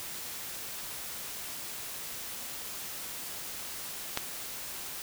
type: click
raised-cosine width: 0.2 ms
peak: -11 dBFS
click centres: 4.174 s
effects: white hiss -40 dBFS RMS until 5.02 s